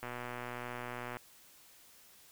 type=click train; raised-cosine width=0.5 ms; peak=-26 dBFS; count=140; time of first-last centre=0.03-1.169 s; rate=122 Hz; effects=white hiss -60 dBFS RMS until 2.31 s